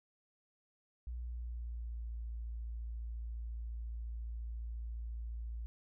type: tone with pitch glide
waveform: sine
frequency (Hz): 60.1 to 57.19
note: B1 to A#1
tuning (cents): -46 to -32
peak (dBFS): -39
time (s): 1.07-5.66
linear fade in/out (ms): 0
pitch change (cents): -86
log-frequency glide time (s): 1.17-2.08
effects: none